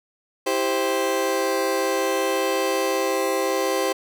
30% pulse chord, C major, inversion first, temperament just, 327 / 392.4 / 523.3 Hz, E4 / G4 / C5, -14 / +2 / 0 cents, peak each -26 / -22 / -21 dBFS, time 0.46-3.93 s, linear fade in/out 10 ms, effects none

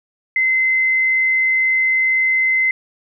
sine tone, 2059 Hz, C7, 28 cents flat, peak -13 dBFS, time 0.36-2.71 s, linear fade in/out 2 ms, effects none

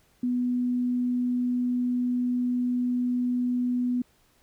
sine tone, 246.9 Hz, B3, in tune, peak -23 dBFS, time 0.23-4.02 s, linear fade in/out 5 ms, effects pink hiss -64 dBFS RMS until 4.42 s

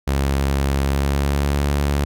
sawtooth tone with pitch glide, 68.9 to 71.37 Hz, C#2 to D2, -10 to -49 cents, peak -13 dBFS, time 0.07-2.05 s, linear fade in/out 10 ms, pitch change +61 cents, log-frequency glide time 0.83-1.61 s, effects none

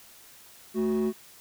triangle tone pair together, 218.9 / 369.8 Hz, A3 / F#4, -9 / -1 cents, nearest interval major sixth, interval 908 cents, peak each -23 dBFS, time 0.74-1.13 s, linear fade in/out 50 ms, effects tanh soft clip ceiling -19 dBFS + white hiss -52 dBFS RMS until 1.4 s

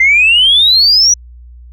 sine exponential sweep, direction up, 2049 to 5920 Hz, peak -4 dBFS, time 0-1.14 s, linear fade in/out 5 ms, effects tanh soft clip ceiling 0 dBFS + added 60 Hz sine -32 dBFS peak until 1.72 s

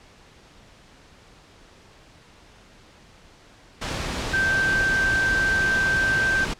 sine tone in noise, 1561 Hz, G6, 8 cents flat, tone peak -19 dBFS, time 4.33-6.45 s, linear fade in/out 10 ms, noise pink, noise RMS -28 dBFS, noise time 3.81-6.54 s, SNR +6 dB, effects pink hiss -51 dBFS RMS until 6.59 s + low-pass 6000 Hz 12 dB/octave

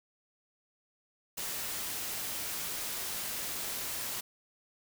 white noise, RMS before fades -37 dBFS, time 1.37-4.21 s, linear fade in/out 10 ms, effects none

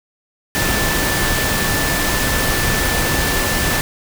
sine tone in noise, 1760 Hz, A6, in tune, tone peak -23 dBFS, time 0.55-3.81 s, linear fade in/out 0 ms, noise pink, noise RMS -18 dBFS, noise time 0.55-3.81 s, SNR -8 dB, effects none

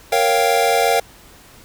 square chord, G half-diminished seventh, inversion first, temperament equal, 466.2 / 554.4 / 698.5 / 784 Hz, Bb4 / Db5 / F5 / G5, 0 / 0 / 0 / 0 cents, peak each -20 / -22 / -19 / -20 dBFS, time 0.12-1 s, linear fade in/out 5 ms, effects pink hiss -45 dBFS RMS until 1.64 s

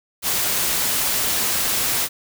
white noise, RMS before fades -21 dBFS, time 0.22-2.09 s, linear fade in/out 50 ms, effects none

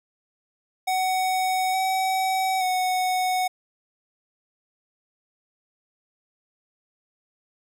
square tone with pitch steps, 748 / 758 / 739 Hz, F#5 / F#5 / F#5, +19 / +42 / -2 cents, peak -22 dBFS, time 0.87-3.48 s, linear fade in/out 10 ms, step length 870 ms, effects none

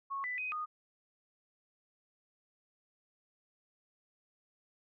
sine tone with pitch steps, 1100 / 1991 / 2509 / 1233 Hz, C#6 / B6 / D#7 / D#6, -14 / +14 / +14 / -16 cents, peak -35 dBFS, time 0.1-0.66 s, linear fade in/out 20 ms, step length 140 ms, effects none

